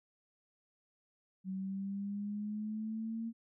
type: exponential sweep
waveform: sine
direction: up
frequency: 188 to 229.7 Hz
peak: -36 dBFS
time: 1.44-3.33 s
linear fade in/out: 50 ms
effects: none